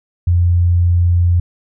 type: tone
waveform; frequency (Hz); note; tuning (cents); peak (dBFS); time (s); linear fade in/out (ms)
sine; 87.31; F2; 0; -9; 0.27-1.4; 5
effects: none